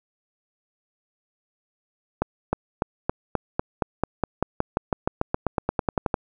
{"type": "accelerating click train", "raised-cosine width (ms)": 1, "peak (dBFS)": -7, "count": 24, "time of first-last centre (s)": [2.22, 6.142], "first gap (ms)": 310, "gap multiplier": 0.94, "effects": []}